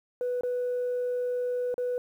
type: tone with dropouts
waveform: sine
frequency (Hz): 493.9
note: B4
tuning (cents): 0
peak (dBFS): -25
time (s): 0.21-1.98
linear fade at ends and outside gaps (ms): 1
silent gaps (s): 0.41-0.434 / 1.742-1.78
effects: tanh soft clip ceiling -24 dBFS + 10-bit